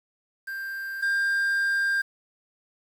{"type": "tone pair in turn", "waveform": "triangle", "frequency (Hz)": [1584, 1595.9], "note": ["G6", "G6"], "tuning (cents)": [18, 31], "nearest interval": "unison", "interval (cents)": 13, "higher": "second", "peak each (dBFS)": [-29, -20], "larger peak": "second", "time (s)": [[0.47, 1.02], [1.02, 2.02]], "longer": "second", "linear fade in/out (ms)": 10, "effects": ["8-bit"]}